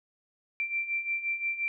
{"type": "beating tone pair", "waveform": "sine", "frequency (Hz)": [2349, 2354.7], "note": ["D7", "D7"], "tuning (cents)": [0, 4], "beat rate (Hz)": 5.7, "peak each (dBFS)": [-35, -30], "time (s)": [0.6, 1.68], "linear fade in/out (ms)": 0, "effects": []}